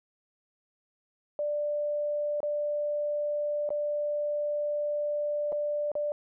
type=tone with dropouts; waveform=sine; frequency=590 Hz; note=D5; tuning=8 cents sharp; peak=-27 dBFS; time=1.39-6.12 s; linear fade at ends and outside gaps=1 ms; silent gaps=2.404-2.43 / 3.691-3.704 / 5.521-5.526 / 5.917-5.953 s; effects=none

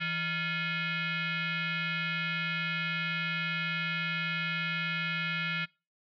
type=tone with frequency modulation; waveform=sine; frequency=164.81 Hz; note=E3; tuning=in tune; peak=-29 dBFS; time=0-5.66 s; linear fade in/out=20 ms; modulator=779 Hz; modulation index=3.7; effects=noise-tail reverb RT60 0.3 s tail -24 dB re dry + MP3 96 kbps

